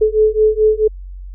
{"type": "beating tone pair", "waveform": "sine", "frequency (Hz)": [429.3, 433.9], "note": ["A4", "A4"], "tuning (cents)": [-43, -24], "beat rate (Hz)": 4.6, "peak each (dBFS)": -13, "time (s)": [0.01, 0.88], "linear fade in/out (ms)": 10, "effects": ["added 46 Hz sine -28 dBFS peak until 1.34 s"]}